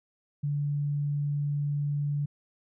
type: tone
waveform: sine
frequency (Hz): 144.9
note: D3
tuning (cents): -23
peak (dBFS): -26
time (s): 0.43-2.26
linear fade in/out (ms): 10
effects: none